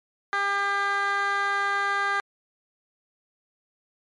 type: tone with band-pass filter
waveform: 15% pulse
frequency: 400.2 Hz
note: G4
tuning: 36 cents sharp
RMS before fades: -25 dBFS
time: 0.33-2.2 s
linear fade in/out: 0 ms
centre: 1600 Hz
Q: 1.8
effects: MP3 48 kbps